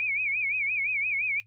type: tone with vibrato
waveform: sine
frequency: 2349 Hz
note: D7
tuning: in tune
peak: -25 dBFS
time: 0-1.4 s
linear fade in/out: 0 ms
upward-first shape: sine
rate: 5.8 Hz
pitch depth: 140 cents each way
effects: noise-tail reverb RT60 0.1 s tail -17 dB re dry + added 107 Hz sine -58 dBFS peak until 1.46 s